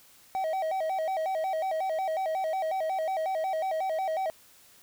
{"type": "tone with vibrato", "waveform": "triangle", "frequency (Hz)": 697, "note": "F5", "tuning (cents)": -4, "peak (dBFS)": -25, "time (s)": [0.35, 4.3], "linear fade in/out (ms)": 0, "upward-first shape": "square", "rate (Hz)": 5.5, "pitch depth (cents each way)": 160, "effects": ["white hiss -57 dBFS RMS until 4.82 s"]}